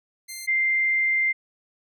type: tone pair in turn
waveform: 10% pulse / sine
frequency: 2093 / 2093 Hz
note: C7 / C7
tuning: 0 / 0 cents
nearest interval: unison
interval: 0 cents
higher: neither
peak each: -25 / -19 dBFS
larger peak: second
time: 0.28-0.47 / 0.47-1.33 s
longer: second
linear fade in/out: 20 ms
effects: none